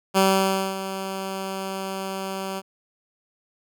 10% pulse tone with ADSR envelope, 192.3 Hz, G3, 33 cents flat, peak -7 dBFS, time 0.14-2.62 s, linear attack 34 ms, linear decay 570 ms, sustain -13 dB, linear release 39 ms, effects none

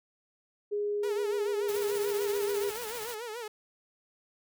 sine tone with pitch glide, 412.9 to 405.6 Hz, G#4 to G#4, -10 to -41 cents, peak -28 dBFS, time 0.71-2.71 s, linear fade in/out 20 ms, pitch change -31 cents, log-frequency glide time 0.97-2.58 s
sawtooth tone with vibrato, 455 Hz, A#4, 42 cents flat, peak -33 dBFS, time 1.03-3.48 s, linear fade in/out 5 ms, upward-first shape sine, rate 6.9 Hz, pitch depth 130 cents each way
white noise with tremolo, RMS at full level -40 dBFS, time 1.68-3.15 s, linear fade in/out 10 ms, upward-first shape sine, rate 15 Hz, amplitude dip 35%
effects none

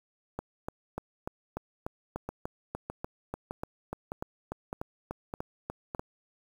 two click trains, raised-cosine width 1 ms, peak -21 / -20 dBFS, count 7 / 20, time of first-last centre 2.29-5.949 / 0.39-5.995 s, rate 1.64 / 3.39 Hz, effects 8-bit

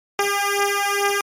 10% pulse beating tone pair, 401.6 / 403.9 Hz, G4 / G#4, +42 / -48 cents, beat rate 2.3 Hz, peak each -13 dBFS, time 0.19-1.21 s, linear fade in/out 2 ms, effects MP3 64 kbps

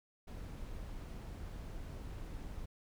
brown noise, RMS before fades -45 dBFS, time 0.27-2.66 s, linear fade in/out 10 ms, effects none

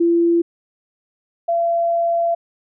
sine tone pair in turn, 339.6 / 679.2 Hz, F4 / F5, -48 / -48 cents, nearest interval octave, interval 1200 cents, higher second, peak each -12 / -15 dBFS, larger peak first, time 0-0.42 / 1.48-2.35 s, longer second, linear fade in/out 10 ms, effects none

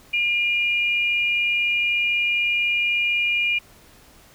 sine tone pair together, 2411 / 2867 Hz, D7 / F7, +45 / +45 cents, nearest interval minor third, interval 300 cents, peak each -19 / -27 dBFS, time 0.13-3.59 s, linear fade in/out 10 ms, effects pink hiss -51 dBFS RMS until 4.34 s

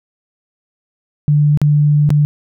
sine tone with dropouts, 147.8 Hz, D3, 11 cents sharp, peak -8 dBFS, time 1.28-2.25 s, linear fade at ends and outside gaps 0 ms, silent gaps 1.574-1.616 / 2.092-2.104 s, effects none

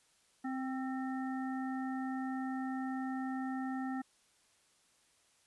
harmonic tone with a mistuned harmonic, 261.6 Hz, C4, in tune, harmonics 1 / 3 / 5 / 7, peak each -36 / -43 / -49 / -49 dBFS, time 0.44-4.02 s, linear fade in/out 10 ms, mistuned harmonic 5, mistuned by +35 cents, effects white hiss -70 dBFS RMS until 5.46 s + resampled to 24000 Hz

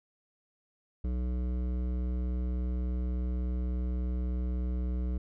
sine tone with hard clipping, 61.74 Hz, B1, in tune, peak -31 dBFS, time 1.04-5.18 s, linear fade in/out 5 ms, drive 13 dB, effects none

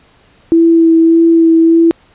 sine tone with vibrato, 329.7 Hz, E4, in tune, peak -4 dBFS, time 0.52-1.91 s, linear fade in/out 0 ms, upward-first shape sine, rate 1.7 Hz, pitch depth 15 cents each way, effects pink hiss -48 dBFS RMS until 2.14 s + resampled to 8000 Hz

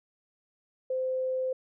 sine tone, 517 Hz, C5, 21 cents flat, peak -27 dBFS, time 0.9-1.53 s, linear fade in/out 5 ms, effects none

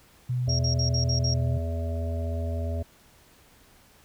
sine tone with pitch glide, 124.7 to 123.41 Hz, B2 to B2, +17 to -1 cents, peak -24 dBFS, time 0.29-1.58 s, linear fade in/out 10 ms, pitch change -18 cents, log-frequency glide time 0.75-1.36 s
harmonic tone, 82.8 Hz, E2, 8 cents sharp, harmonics 1 / 3 / 5 / 7 / 8, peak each -27 / -38 / -42 / -39 / -39 dBFS, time 0.47-2.83 s, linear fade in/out 10 ms
sine tone bursts, 5588 Hz, F8, in tune, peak -27 dBFS, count 6, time 0.49-1.34 s, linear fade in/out 5 ms, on 100 ms, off 50 ms
effects pink hiss -57 dBFS RMS until 4.04 s

